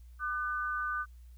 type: tone pair together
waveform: sine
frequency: 1201.4 / 1505 Hz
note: D6 / F#6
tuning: +39 / +29 cents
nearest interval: major third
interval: 390 cents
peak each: -34 / -34 dBFS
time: 0.19-1.06 s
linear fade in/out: 50 ms
effects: added 60 Hz sine -49 dBFS peak until 1.37 s + white hiss -72 dBFS RMS until 1.37 s